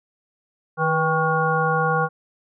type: harmonic tone with a mistuned harmonic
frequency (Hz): 158.3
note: D#3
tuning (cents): +30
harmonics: 1 / 3 / 5 / 7 / 9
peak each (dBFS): -24 / -24 / -24 / -24 / -24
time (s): 0.77-2.09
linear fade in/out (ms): 50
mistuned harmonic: 3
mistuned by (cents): +44
effects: none